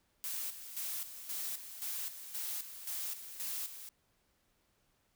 blue noise with tremolo, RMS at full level -39 dBFS, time 0.24-3.89 s, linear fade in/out 0 ms, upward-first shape square, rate 1.9 Hz, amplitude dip 65%, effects pink hiss -75 dBFS RMS until 5.15 s

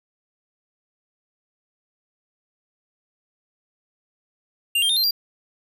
square tone with pitch steps, 2794 / 3191 / 3644 / 4162 / 4754 Hz, F7 / G7 / A#7 / C8 / D8, 0 / +30 / -40 / -10 / +20 cents, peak -18 dBFS, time 4.75-5.11 s, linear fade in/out 5 ms, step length 72 ms, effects none

